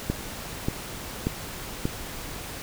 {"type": "click train", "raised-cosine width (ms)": 3, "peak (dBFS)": -11, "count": 4, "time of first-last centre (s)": [0.1, 1.854], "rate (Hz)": 1.71, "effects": ["pink hiss -37 dBFS RMS until 2.62 s"]}